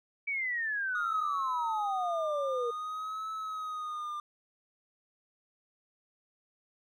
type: exponential sweep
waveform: sine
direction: down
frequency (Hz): 2300 to 463.4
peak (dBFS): -30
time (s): 0.27-2.71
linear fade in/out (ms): 10
type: tone with vibrato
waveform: triangle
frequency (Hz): 1244.5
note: D#6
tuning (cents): 0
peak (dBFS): -33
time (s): 0.95-4.2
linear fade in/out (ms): 2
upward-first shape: triangle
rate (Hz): 0.53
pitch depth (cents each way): 81
effects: none